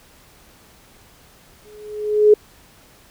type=tone with exponential growth; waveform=sine; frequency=421.9 Hz; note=G#4; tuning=27 cents sharp; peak=-5 dBFS; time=1.65-2.34 s; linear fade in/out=5 ms; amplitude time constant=150 ms; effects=pink hiss -50 dBFS RMS until 3.1 s